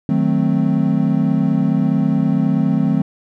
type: chord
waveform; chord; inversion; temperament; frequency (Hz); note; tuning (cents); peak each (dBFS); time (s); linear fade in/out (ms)
triangle; D# diminished seventh; none; equal; 155.56 / 185 / 220 / 261.6; D#3 / F#3 / A3 / C4; 0 / 0 / 0 / 0; -17; 0.09-3.02; 2
effects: none